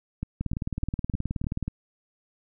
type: two click trains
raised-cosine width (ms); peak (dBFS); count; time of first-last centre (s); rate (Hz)
5; -16 / -17; 25 / 5; 0.41-1.68 / 0.23-1.442; 18.9 / 3.3
effects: none